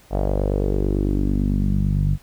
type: tone with low-pass filter sweep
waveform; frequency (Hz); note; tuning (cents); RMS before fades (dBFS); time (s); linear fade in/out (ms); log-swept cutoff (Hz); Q
sawtooth; 49; G1; 0; -20; 0.1-2.18; 50; 690 to 140; 3.4
effects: pink hiss -52 dBFS RMS until 2.22 s